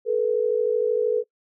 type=tone pair together; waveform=sine; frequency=433.2 / 486.2 Hz; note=A4 / B4; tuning=-27 / -27 cents; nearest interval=major second; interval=200 cents; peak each=-22 dBFS; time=0.05-1.24 s; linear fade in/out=50 ms; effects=noise-tail reverb RT60 0.1 s tail -24 dB re dry